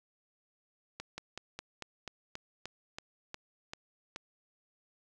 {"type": "slowing click train", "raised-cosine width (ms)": 0.2, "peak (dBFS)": -23, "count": 12, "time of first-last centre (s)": [1, 4.161], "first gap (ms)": 180, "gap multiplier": 1.09, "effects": []}